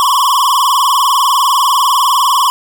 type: tone with vibrato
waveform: square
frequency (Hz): 1058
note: C6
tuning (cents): +19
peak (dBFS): -9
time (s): 0-2.5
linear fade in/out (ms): 0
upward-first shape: triangle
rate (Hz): 20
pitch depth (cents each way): 180
effects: none